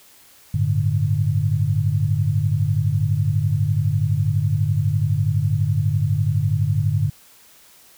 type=chord; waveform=sine; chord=G suspended second; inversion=none; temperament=equal; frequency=98 / 110 / 146.83 Hz; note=G2 / A2 / D3; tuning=0 / 0 / 0 cents; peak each=-21 dBFS; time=0.54-7.1 s; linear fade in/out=5 ms; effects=white hiss -50 dBFS RMS until 7.97 s